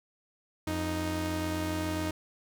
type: tone pair together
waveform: sawtooth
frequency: 87.31 / 311.1 Hz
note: F2 / D#4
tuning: 0 / 0 cents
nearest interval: octave + minor seventh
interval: 2200 cents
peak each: -30 / -28 dBFS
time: 0.67-2.11 s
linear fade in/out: 5 ms
effects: none